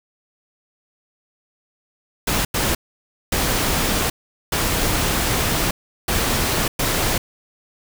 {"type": "noise bursts at uneven times", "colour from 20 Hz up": "pink", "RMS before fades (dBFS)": -20, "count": 6, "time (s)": [[2.27, 2.45], [2.54, 2.75], [3.32, 4.1], [4.52, 5.71], [6.08, 6.68], [6.79, 7.18]], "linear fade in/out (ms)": 5, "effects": []}